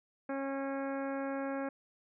harmonic tone, 273.2 Hz, C#4, 25 cents flat, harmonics 1 / 2 / 3 / 4 / 5 / 6 / 7 / 8 / 9, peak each -37 / -38 / -44 / -48 / -48 / -47 / -57 / -54 / -59 dBFS, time 0.29-1.69 s, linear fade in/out 5 ms, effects none

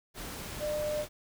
sine tone in noise, 601 Hz, D5, 40 cents sharp, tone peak -30 dBFS, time 0.59-1.06 s, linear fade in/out 50 ms, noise pink, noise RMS -41 dBFS, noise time 0.14-1.09 s, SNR +8 dB, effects none

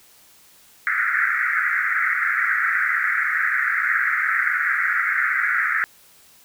white band-pass noise, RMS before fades -21 dBFS, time 0.87-5.84 s, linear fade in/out 0 ms, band 1300 to 2100 Hz, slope 96 dB/octave, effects white hiss -52 dBFS RMS until 6.44 s

